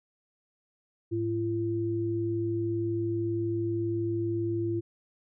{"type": "tone pair together", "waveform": "sine", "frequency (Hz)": [107.29, 340], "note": ["A2", "F4"], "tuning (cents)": [-43, -46], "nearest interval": "octave + minor sixth", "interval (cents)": 1997, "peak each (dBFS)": [-32, -28], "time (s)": [1.11, 4.81], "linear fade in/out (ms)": 20, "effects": []}